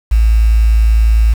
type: tone with quantisation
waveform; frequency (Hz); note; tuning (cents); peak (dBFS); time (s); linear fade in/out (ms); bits
sine; 55.3; A1; +9; -6; 0.11-1.34; 10; 5
effects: none